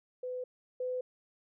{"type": "tone pair in turn", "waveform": "sine", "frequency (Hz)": [503, 504.8], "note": ["B4", "B4"], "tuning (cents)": [32, 38], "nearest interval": "unison", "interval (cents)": 6, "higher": "second", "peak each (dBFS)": [-35, -32], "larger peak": "second", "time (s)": [[0.23, 0.44], [0.8, 1.01]], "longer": "neither", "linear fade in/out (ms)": 5, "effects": []}